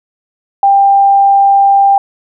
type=tone; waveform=sine; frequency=793 Hz; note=G5; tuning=20 cents sharp; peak=-4 dBFS; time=0.63-1.98 s; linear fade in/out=2 ms; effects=none